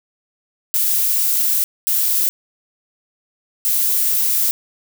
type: noise bursts at uneven times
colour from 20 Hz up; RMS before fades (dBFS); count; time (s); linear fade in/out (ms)
violet; -17; 3; 0.74-1.64 / 1.87-2.29 / 3.65-4.51; 0
effects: none